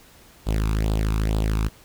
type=tone with flanger; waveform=sawtooth; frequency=53.5 Hz; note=A1; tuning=48 cents flat; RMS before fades=-22 dBFS; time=0.46-1.69 s; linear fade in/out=20 ms; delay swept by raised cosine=0.24 to 0.83 ms; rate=2.2 Hz; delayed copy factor=+0.75; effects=pink hiss -51 dBFS RMS until 1.84 s